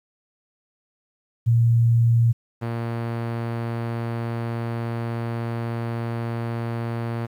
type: tone pair in turn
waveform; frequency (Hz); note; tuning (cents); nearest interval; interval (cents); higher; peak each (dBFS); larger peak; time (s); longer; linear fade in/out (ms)
sine / sawtooth; 116.54 / 116.54; A#2 / A#2; 0 / 0; unison; 0; neither; -14 / -21; first; 1.46-2.33 / 2.61-7.27; second; 20
effects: low-pass 2000 Hz 12 dB/octave + 9-bit